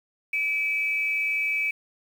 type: tone pair together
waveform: sine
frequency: 2309 / 2560 Hz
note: D7 / D#7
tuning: -30 / +49 cents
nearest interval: major second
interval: 179 cents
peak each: -24 / -29 dBFS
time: 0.33-1.71 s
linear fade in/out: 5 ms
effects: 8-bit